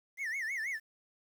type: tone with vibrato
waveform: triangle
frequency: 1967 Hz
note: B6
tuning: 7 cents flat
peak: -32 dBFS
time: 0.17-0.8 s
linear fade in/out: 50 ms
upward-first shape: sine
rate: 6.2 Hz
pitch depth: 210 cents each way
effects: 10-bit